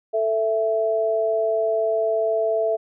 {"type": "tone pair together", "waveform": "sine", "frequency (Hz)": [441.5, 662], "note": ["A4", "E5"], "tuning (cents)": [6, 7], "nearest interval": "perfect fifth", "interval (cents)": 701, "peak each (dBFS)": [-23, -20], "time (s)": [0.13, 2.77], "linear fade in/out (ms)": 20, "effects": []}